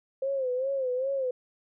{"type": "tone with vibrato", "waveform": "sine", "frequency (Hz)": 524, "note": "C5", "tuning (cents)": 2, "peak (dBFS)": -26, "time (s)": [0.22, 1.31], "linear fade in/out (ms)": 5, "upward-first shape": "sine", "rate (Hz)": 2.5, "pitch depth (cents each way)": 92, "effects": []}